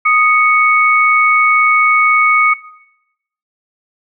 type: tone pair together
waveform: sine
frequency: 1244.5 / 2219 Hz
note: D#6 / C#7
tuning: 0 / +1 cents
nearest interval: minor seventh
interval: 1001 cents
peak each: -11 dBFS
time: 0.05-2.54 s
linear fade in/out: 10 ms
effects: noise-tail reverb RT60 0.9 s tail -19 dB re dry